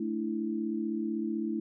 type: chord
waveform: sine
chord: A suspended fourth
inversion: none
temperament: equal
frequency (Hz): 220 / 293.7 / 329.6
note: A3 / D4 / E4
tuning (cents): 0 / 0 / 0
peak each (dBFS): -33 / -37 / -33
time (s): 0-1.6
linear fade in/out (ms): 5
effects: none